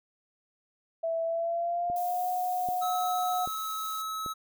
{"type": "tone with pitch glide", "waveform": "sine", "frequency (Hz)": [659.3, 727.3], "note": ["E5", "F#5"], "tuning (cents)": [0, -30], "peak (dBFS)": -27, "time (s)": [1.03, 3.46], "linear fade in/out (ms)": 10, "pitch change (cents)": 170, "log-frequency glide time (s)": [1.24, 2.27]}
{"type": "click train", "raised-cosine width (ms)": 2, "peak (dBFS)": -28, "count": 4, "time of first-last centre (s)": [1.9, 4.262], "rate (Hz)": 1.27}
{"type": "noise", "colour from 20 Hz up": "violet", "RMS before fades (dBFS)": -43, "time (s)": [1.96, 4.02], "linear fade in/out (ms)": 2}
{"type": "tone", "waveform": "square", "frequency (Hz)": 1292, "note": "E6", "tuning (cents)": -35, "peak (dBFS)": -33, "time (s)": [2.81, 4.34], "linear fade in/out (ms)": 20}
{"effects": []}